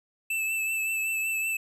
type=tone with vibrato; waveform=square; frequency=2637 Hz; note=E7; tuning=in tune; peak=-27 dBFS; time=0.3-1.57 s; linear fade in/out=5 ms; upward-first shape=triangle; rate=5.3 Hz; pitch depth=29 cents each way; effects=none